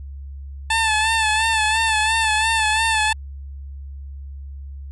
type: tone with vibrato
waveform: 15% pulse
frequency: 880 Hz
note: A5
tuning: in tune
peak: -10 dBFS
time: 0.7-3.13 s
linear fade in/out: 5 ms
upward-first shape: sine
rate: 2.9 Hz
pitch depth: 49 cents each way
effects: added 69 Hz sine -31 dBFS peak until 4.91 s + resampled to 24000 Hz